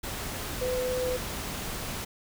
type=tone in noise; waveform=sine; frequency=504 Hz; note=B4; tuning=35 cents sharp; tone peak=-27 dBFS; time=0.61-1.17 s; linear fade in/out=10 ms; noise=pink; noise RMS=-35 dBFS; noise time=0.03-2.05 s; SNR=+5 dB; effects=none